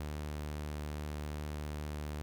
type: tone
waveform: sawtooth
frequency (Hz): 74.8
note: D2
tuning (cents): +32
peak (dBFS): -34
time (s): 0-2.22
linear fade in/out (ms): 0
effects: none